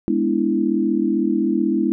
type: chord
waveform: sine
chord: E dominant seventh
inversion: first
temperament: equal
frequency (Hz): 207.7 / 246.9 / 293.7 / 329.6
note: G#3 / B3 / D4 / E4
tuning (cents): 0 / 0 / 0 / 0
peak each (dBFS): -22 / -23 / -23 / -20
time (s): 0.08-1.92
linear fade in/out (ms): 0
effects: none